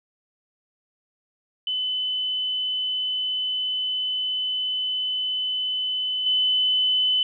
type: tone with level steps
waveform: sine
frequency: 3019 Hz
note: F#7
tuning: 34 cents sharp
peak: -23 / -18 dBFS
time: 1.67-7.23 s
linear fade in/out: 2 ms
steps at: 6.26 s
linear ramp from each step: 5 ms
effects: none